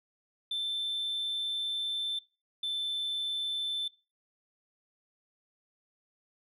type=tone pair in turn; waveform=sine; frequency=3545 / 3533 Hz; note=A7 / A7; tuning=+12 / +6 cents; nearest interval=unison; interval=6 cents; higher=first; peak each=-28 dBFS; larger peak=neither; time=0.51-2.19 / 2.63-3.88 s; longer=first; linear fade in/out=5 ms; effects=noise-tail reverb RT60 0.3 s tail -21 dB re dry + tanh soft clip ceiling -29 dBFS